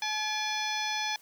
harmonic tone with a mistuned harmonic, 855 Hz, A5, 50 cents flat, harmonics 1 / 2 / 3 / 4 / 5 / 6 / 7, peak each -34 / -37 / -36 / -36 / -41 / -39 / -40 dBFS, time 0.02-1.16 s, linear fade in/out 2 ms, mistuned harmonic 3, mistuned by -120 cents, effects white hiss -58 dBFS RMS until 1.21 s

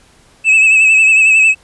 triangle tone with vibrato, 2598 Hz, E7, 26 cents flat, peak -4 dBFS, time 0.44-1.55 s, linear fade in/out 50 ms, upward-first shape sine, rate 11 Hz, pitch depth 42 cents each way, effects pink hiss -48 dBFS RMS until 1.63 s + resampled to 24000 Hz

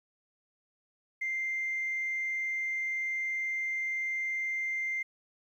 sine tone, 2093 Hz, C7, in tune, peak -29 dBFS, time 1.21-5.03 s, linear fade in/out 10 ms, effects tanh soft clip ceiling -26 dBFS + 11-bit

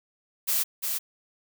blue noise with echo, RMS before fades -25 dBFS, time 0.47-0.64 s, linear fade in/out 20 ms, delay 350 ms, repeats 1, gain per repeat -4 dB, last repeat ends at 0.99 s, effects none

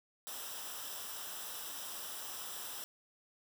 white noise with comb filter, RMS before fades -44 dBFS, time 0.27-2.84 s, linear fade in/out 0 ms, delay 0.45 ms, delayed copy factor -0.65, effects none

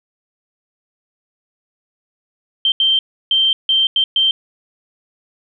sine tone bursts at uneven times, 3136 Hz, G7, in tune, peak -11 dBFS, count 6, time 2.65-2.72 / 2.8-2.99 / 3.31-3.53 / 3.69-3.87 / 3.96-4.04 / 4.16-4.31 s, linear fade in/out 2 ms, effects none

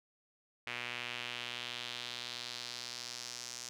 sawtooth tone with band-pass filter sweep, 121.5 Hz, B2, 28 cents flat, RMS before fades -43 dBFS, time 0.67-3.69 s, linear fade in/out 0 ms, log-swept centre 2400 to 6100 Hz, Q 2.4, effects none

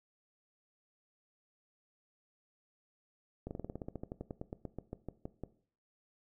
slowing click train, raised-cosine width 2 ms, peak -27 dBFS, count 22, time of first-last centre 3.47-5.436 s, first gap 39 ms, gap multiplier 1.08, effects noise-tail reverb RT60 0.5 s tail -17 dB re dry

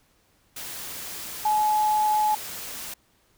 sine tone in noise, 851 Hz, G#5, 42 cents sharp, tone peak -19 dBFS, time 1.45-2.35 s, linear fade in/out 5 ms, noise white, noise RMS -36 dBFS, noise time 0.56-2.94 s, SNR +14 dB, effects pink hiss -64 dBFS RMS until 3.37 s

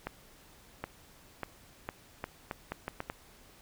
accelerating click train, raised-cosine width 0.5 ms, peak -20 dBFS, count 10, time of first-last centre 0.07-3.099 s, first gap 770 ms, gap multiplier 0.77, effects pink hiss -58 dBFS RMS until 3.61 s

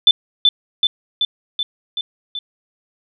sine tone with echo, 3520 Hz, A7, in tune, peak -5 dBFS, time 0.07-0.11 s, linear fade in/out 2 ms, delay 380 ms, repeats 6, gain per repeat -3 dB, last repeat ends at 2.39 s, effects none

